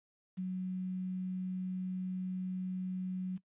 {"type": "tone with quantisation", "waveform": "sine", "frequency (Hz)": 185, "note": "F#3", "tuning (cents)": 0, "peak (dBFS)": -34, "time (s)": [0.37, 3.38], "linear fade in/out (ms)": 20, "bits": 10, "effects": ["noise-tail reverb RT60 0.1 s tail -18 dB re dry", "resampled to 8000 Hz"]}